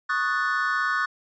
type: chord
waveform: triangle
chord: D# half-diminished seventh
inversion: third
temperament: equal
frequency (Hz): 1108.7 / 1244.5 / 1480 / 1760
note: C#6 / D#6 / F#6 / A6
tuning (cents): 0 / 0 / 0 / 0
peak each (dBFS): -27 / -27 / -24 / -27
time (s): 0.09-1.06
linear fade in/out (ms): 10
effects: resampled to 16000 Hz

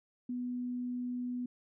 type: tone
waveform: sine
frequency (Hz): 246.9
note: B3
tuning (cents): 0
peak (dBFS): -34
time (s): 0.29-1.46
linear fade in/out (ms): 5
effects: none

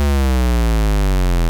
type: exponential sweep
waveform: square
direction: down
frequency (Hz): 73.3 to 41.2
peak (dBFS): -13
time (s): 0-1.49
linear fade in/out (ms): 0
effects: none

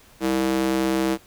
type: tone with high-pass filter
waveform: square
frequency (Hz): 65.41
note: C2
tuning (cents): 0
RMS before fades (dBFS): -22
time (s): 0.2-1.18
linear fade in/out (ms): 50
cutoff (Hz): 290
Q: 2.5
effects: pink hiss -52 dBFS RMS until 1.26 s

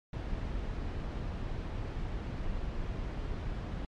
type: noise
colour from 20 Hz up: brown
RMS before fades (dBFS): -36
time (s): 0.13-3.85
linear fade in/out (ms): 2
effects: low-pass 4000 Hz 12 dB/octave + MP3 64 kbps

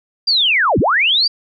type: linear two-way sweep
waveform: sine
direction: down then up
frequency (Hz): 4832 to 65.41 to 4832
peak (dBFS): -11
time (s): 0.27-1.28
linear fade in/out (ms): 10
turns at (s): 0.79
effects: none

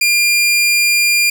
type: tone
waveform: sawtooth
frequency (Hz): 2400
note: D7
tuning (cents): +37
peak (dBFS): -7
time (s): 0.01-1.3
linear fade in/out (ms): 5
effects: none

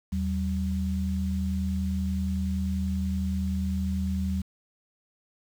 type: tone pair together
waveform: sine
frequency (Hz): 79.6 / 190.2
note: D#2 / F#3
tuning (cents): +40 / +48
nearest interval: octave + minor third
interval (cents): 1508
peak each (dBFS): -28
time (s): 0.12-4.42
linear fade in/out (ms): 10
effects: 8-bit

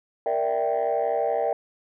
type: chord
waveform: sine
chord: E half-diminished seventh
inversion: second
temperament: equal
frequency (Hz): 466.2 / 587.3 / 659.3 / 784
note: Bb4 / D5 / E5 / G5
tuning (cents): 0 / 0 / 0 / 0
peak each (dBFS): -26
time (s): 0.26-1.53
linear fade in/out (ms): 2
effects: tanh soft clip ceiling -16 dBFS

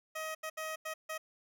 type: tone bursts at uneven times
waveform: 15% pulse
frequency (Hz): 631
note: D#5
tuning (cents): +24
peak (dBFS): -31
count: 5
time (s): 0.15-0.35 / 0.43-0.5 / 0.57-0.76 / 0.85-0.94 / 1.09-1.18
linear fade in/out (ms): 10
effects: none

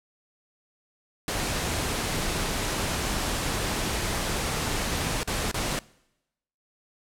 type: noise with dropouts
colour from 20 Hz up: pink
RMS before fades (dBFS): -28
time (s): 1.28-5.79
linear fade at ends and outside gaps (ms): 1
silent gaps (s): 5.232-5.275 / 5.514-5.543
effects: noise-tail reverb RT60 0.9 s tail -23 dB re dry + low-pass 11000 Hz 12 dB/octave

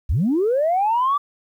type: linear sweep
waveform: sine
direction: up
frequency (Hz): 48.07 to 1175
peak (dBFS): -15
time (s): 0.09-1.18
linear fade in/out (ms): 10
effects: tanh soft clip ceiling -12 dBFS + 9-bit

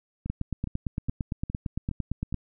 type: two click trains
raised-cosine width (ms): 5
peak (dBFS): -21 / -16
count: 6 / 19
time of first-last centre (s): 0.26-2.326 / 0.3-2.343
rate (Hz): 2.42 / 8.81
effects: none

